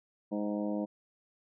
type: harmonic tone with a mistuned harmonic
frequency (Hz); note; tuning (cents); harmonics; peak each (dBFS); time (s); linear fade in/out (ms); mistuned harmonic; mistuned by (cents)
103.83; G#2; 0; 2 / 3 / 4 / 5 / 6 / 7 / 8 / 9; -34 / -35 / -47 / -39 / -41 / -48 / -54 / -49; 0.31-0.86; 20; 7; +26
effects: none